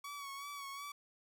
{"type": "tone with vibrato", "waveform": "sawtooth", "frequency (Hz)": 1126, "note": "C#6", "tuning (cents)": 27, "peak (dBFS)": -40, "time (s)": [0.04, 0.92], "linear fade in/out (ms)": 5, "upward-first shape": "sine", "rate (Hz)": 2.7, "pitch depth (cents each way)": 41, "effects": []}